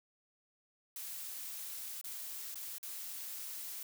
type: noise with dropouts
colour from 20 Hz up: blue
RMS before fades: -44 dBFS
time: 0.96-3.83 s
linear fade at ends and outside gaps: 2 ms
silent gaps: 2.013-2.041 / 2.545-2.555 / 2.783-2.829 s
effects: none